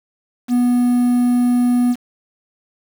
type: tone with quantisation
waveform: triangle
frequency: 244.8 Hz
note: B3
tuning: 15 cents flat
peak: -10 dBFS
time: 0.48-1.96 s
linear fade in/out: 50 ms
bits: 6
effects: none